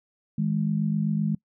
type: tone pair together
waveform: sine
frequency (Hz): 159.93 / 207.7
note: D#3 / G#3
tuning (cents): +48 / 0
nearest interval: perfect fourth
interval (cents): 452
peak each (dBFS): -25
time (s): 0.38-1.35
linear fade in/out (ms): 5
effects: noise-tail reverb RT60 0.1 s tail -23 dB re dry